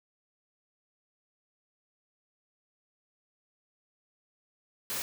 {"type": "noise", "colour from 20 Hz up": "white", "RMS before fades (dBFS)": -34, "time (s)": [4.9, 5.02], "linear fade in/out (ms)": 0, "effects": []}